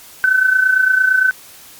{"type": "tone with amplitude modulation", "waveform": "sine", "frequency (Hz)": 1520, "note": "F#6", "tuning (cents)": 46, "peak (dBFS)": -7, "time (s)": [0.24, 1.31], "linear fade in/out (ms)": 0, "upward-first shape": "sine", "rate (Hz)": 28.8, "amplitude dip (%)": 65, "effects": ["white hiss -40 dBFS RMS until 1.79 s", "MP3 96 kbps"]}